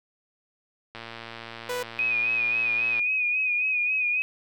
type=click train; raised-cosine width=0.3 ms; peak=-22 dBFS; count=236; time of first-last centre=0.95-2.993 s; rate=115 Hz
type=tone; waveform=sawtooth; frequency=493.9 Hz; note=B4; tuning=in tune; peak=-24 dBFS; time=1.69-1.83 s; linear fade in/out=5 ms
type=tone with vibrato; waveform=sine; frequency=2489 Hz; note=D#7; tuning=in tune; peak=-22 dBFS; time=1.99-4.22 s; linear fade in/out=0 ms; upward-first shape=sine; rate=3.7 Hz; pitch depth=47 cents each way
effects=none